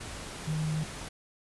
sine tone in noise, 155.56 Hz, D#3, in tune, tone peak -28 dBFS, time 0.47-0.84 s, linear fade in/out 10 ms, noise pink, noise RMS -41 dBFS, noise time 0-1.09 s, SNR +10 dB, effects resampled to 24000 Hz

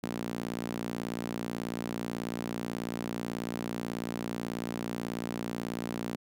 sawtooth tone with high-pass filter, 58.27 Hz, A#1, in tune, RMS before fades -36 dBFS, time 0.03-6.16 s, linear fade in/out 5 ms, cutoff 220 Hz, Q 1.9, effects none

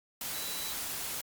sine tone in noise, 3951 Hz, B7, in tune, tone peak -42 dBFS, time 0.34-0.73 s, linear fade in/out 2 ms, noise white, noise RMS -37 dBFS, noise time 0.21-1.21 s, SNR -8 dB, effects Opus 48 kbps

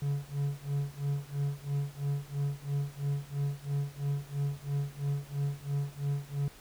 triangle tone with tremolo, 141.8 Hz, C#3, 40 cents sharp, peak -25 dBFS, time 0.02-6.48 s, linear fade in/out 2 ms, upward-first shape sine, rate 3 Hz, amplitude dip 95%, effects pink hiss -54 dBFS RMS until 6.6 s

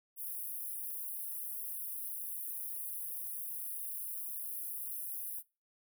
white high-pass noise, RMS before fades -41 dBFS, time 0.16-5.43 s, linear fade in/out 50 ms, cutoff 9700 Hz, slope 96 dB/octave, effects noise-tail reverb RT60 0.3 s tail -23 dB re dry

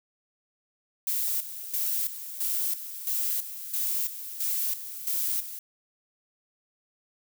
violet noise with tremolo, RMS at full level -28 dBFS, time 1.07-5.59 s, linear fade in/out 2 ms, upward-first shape square, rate 1.5 Hz, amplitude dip 70%, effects none

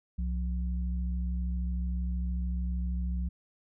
sine tone pair together, 63.88 / 178.5 Hz, C2 / F3, -41 / +38 cents, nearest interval octave + tritone, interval 1779 cents, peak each -29 / -37 dBFS, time 0.18-3.29 s, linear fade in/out 10 ms, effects none

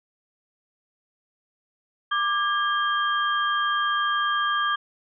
sine tone cluster, 1181 / 1633 / 3198 Hz, D6 / G#6 / G7, +9 / -30 / +34 cents, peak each -23 / -26 / -30 dBFS, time 2.11-4.76 s, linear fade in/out 10 ms, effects none

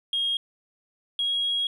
triangle tone pair in turn, 3256 / 3298 Hz, G#7 / G#7, -35 / -13 cents, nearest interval unison, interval 22 cents, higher second, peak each -20 / -20 dBFS, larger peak neither, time 0.13-0.37 / 1.19-1.67 s, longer second, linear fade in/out 2 ms, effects tanh soft clip ceiling -20 dBFS + resampled to 32000 Hz

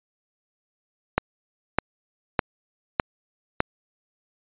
click train, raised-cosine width 0.5 ms, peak -3 dBFS, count 5, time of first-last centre 1.18-3.604 s, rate 1.65 Hz, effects resampled to 8000 Hz

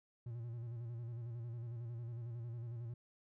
triangle tone with vibrato, 117.6 Hz, A#2, 16 cents sharp, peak -40 dBFS, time 0.26-2.94 s, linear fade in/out 5 ms, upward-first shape square, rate 11 Hz, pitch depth 48 cents each way, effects none

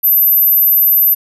sine tone, 12140 Hz, F#9, 43 cents sharp, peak -6 dBFS, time 0.03-1.15 s, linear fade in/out 20 ms, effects tanh soft clip ceiling -3 dBFS

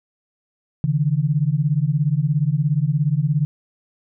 sine beating tone pair, 140 / 157 Hz, C#3 / D#3, +18 / +16 cents, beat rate 17 Hz, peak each -19 dBFS, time 0.84-3.45 s, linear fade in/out 0 ms, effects none

